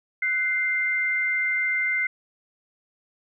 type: tone pair together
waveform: sine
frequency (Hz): 1493 / 2090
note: F#6 / C7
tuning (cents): +15 / -2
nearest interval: tritone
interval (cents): 583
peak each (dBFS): -29 / -22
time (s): 0.22-2.07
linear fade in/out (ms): 5
effects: none